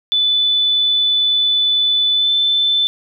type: tone with pitch glide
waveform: sine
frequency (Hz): 3491 to 3525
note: A7 to A7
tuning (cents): -14 to +2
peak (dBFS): -12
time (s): 0.12-2.87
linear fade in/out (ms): 0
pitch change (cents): +16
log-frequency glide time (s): 2.13-2.31
effects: none